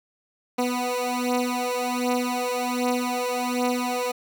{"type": "beating tone pair", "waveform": "15% pulse", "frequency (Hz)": [246.9, 248.2], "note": ["B3", "B3"], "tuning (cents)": [0, 9], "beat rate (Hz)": 1.3, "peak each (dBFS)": -20, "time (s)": [0.58, 4.12], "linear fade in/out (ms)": 10, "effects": []}